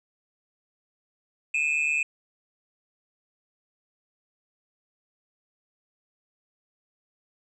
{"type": "tone pair together", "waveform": "triangle", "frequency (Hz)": [2463, 2611], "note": ["D#7", "E7"], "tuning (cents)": [-18, -17], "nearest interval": "minor second", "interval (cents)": 101, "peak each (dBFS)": -24, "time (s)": [1.54, 2.03], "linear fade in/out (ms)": 5, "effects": ["resampled to 22050 Hz"]}